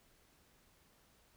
silence, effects pink hiss -69 dBFS RMS until 1.36 s

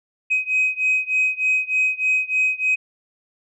sine beating tone pair, 2522 / 2525.3 Hz, D#7 / D#7, +23 / +25 cents, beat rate 3.3 Hz, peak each -19 / -20 dBFS, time 0.3-2.76 s, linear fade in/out 20 ms, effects tanh soft clip ceiling -12 dBFS

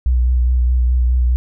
sine tone with vibrato, 61.74 Hz, B1, in tune, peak -11 dBFS, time 0.06-1.36 s, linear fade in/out 0 ms, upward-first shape sine, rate 4.8 Hz, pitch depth 29 cents each way, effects none

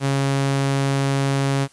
sawtooth tone, 137.5 Hz, C#3, 14 cents flat, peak -14 dBFS, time 0-1.68 s, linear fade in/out 50 ms, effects white hiss -53 dBFS RMS until 1.72 s + resampled to 24000 Hz

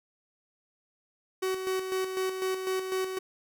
45% pulse tone with tremolo, 376.2 Hz, F#4, 29 cents sharp, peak -27 dBFS, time 1.42-3.19 s, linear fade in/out 10 ms, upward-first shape square, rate 4 Hz, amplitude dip 50%, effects none

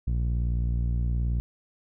sawtooth tone with low-pass filter, 59 Hz, A#1, 22 cents sharp, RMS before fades -26 dBFS, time 0.07-1.4 s, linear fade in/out 0 ms, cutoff 140 Hz, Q 0.94, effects none

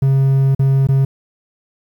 triangle tone with dropouts, 135.4 Hz, C#3, 40 cents flat, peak -8 dBFS, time 0.02-1.05 s, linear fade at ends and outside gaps 5 ms, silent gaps 0.549-0.593 / 0.871-0.887 s, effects 8-bit

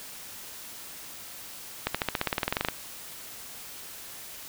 accelerating click train, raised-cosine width 0.3 ms, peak -9 dBFS, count 16, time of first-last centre 1.87-2.686 s, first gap 76 ms, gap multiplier 0.95, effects white hiss -43 dBFS RMS until 4.48 s

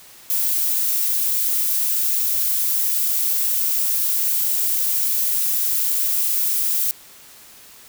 violet noise, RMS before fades -20 dBFS, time 0.3-6.91 s, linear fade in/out 0 ms, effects white hiss -45 dBFS RMS until 7.88 s

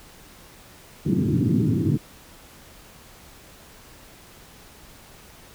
pink band-pass noise, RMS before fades -21 dBFS, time 1.05-1.98 s, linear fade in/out 20 ms, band 100 to 350 Hz, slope 48 dB/octave, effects pink hiss -48 dBFS RMS until 5.54 s

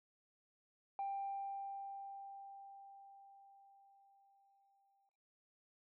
sine tone with exponential decay, 790 Hz, G5, 13 cents sharp, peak -36 dBFS, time 0.99-5.09 s, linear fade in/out 1 ms, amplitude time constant 890 ms, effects noise-tail reverb RT60 0.9 s tail -19 dB re dry + tanh soft clip ceiling -35 dBFS

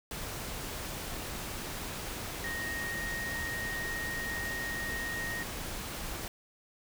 sine tone in noise, 1864.7 Hz, A#6, in tune, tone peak -35 dBFS, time 2.44-5.43 s, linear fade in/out 2 ms, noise pink, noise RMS -39 dBFS, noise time 0.11-6.28 s, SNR +1 dB, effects none

